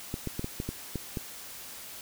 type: clicks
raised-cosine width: 3 ms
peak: -19 dBFS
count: 8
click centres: 0.141 / 0.273 / 0.394 / 0.444 / 0.601 / 0.69 / 0.957 / 1.172 s
effects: white hiss -44 dBFS RMS until 2.01 s